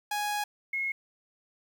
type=tone pair in turn; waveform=sawtooth / sine; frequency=830.6 / 2166 Hz; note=G#5 / C#7; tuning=0 / -41 cents; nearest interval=octave + perfect fourth; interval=1659 cents; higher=second; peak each=-25 / -28 dBFS; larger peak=first; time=0.11-0.44 / 0.73-0.92 s; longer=first; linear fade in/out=5 ms; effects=10-bit